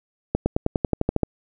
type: accelerating click train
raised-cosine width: 2 ms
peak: -6 dBFS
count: 11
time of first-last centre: 0.35-1.233 s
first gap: 110 ms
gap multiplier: 0.95
effects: none